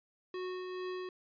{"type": "tone with tremolo", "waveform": "square", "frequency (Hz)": 367.4, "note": "F#4", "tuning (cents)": -12, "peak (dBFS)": -37, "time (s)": [0.34, 1.09], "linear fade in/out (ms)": 2, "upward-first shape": "triangle", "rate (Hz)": 2.3, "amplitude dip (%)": 35, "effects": ["resampled to 11025 Hz"]}